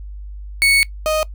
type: tone pair in turn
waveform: 35% pulse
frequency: 2217 / 622.1 Hz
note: C#7 / D#5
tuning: 0 / 0 cents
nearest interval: octave + minor seventh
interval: 2200 cents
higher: first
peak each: -9 / -14 dBFS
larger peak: first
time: 0.62-0.83 / 1.06-1.23 s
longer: first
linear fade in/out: 0 ms
effects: noise-tail reverb RT60 0.1 s tail -21 dB re dry + added 50 Hz sine -29 dBFS peak until 1.34 s